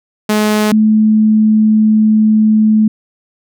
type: tone pair in turn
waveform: sawtooth / sine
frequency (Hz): 212.4 / 216.2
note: G#3 / A3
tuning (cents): +39 / -30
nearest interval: unison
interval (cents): 31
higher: second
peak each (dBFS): -6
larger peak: neither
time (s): 0.29-0.72 / 0.72-2.88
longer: second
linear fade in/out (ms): 5
effects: none